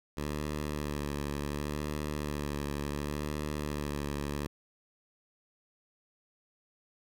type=tone with vibrato; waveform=10% pulse; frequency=73.42 Hz; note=D2; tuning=in tune; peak=-25 dBFS; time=0.17-4.47 s; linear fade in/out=5 ms; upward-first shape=sine; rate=0.69 Hz; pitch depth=35 cents each way; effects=none